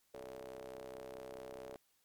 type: ring-modulated tone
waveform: sawtooth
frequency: 64.6 Hz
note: C2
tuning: 21 cents flat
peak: -40 dBFS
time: 0.14-1.76 s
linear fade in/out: 0 ms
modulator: 502 Hz
effects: white hiss -75 dBFS RMS until 2.04 s + MP3 96 kbps